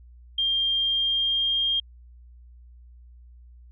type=tone with pitch glide; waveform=sine; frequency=3197 to 3216 Hz; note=G7 to G7; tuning=+33 to +44 cents; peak=-21 dBFS; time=0.38-1.8 s; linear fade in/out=5 ms; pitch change=+11 cents; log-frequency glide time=0.73-1.64 s; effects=added 60 Hz sine -46 dBFS peak until 3.71 s